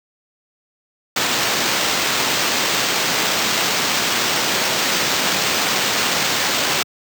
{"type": "noise with sample-and-hold", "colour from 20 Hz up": "violet", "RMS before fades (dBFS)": -19, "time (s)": [1.16, 6.83], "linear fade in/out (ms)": 5, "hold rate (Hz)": 11025, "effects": ["high-pass 150 Hz 12 dB/octave"]}